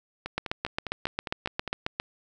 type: two click trains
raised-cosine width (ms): 0.3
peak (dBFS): -11 / -17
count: 13 / 8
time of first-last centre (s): 0.38-1.999 / 0.26-1.677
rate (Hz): 7.41 / 4.94
effects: none